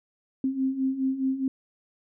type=beating tone pair; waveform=sine; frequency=261.6 / 266.4 Hz; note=C4 / C4; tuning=0 / +31 cents; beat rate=4.8 Hz; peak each=-30 / -25 dBFS; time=0.44-1.48 s; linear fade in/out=2 ms; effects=none